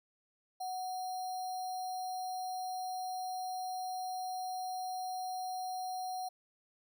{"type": "tone with sample-and-hold", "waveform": "sine", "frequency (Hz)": 740, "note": "F#5", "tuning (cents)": 0, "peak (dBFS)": -36, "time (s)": [0.6, 6.29], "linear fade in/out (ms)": 10, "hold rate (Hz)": 4900, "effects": []}